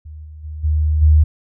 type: tone with level steps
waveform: sine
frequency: 76.7 Hz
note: D#2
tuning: 24 cents flat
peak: -31 / -33 / -26 / -13 / -7 dBFS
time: 0.05-1.24 s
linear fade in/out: 10 ms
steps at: 0.24 / 0.43 / 0.63 / 1.01 s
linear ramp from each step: 20 ms
effects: none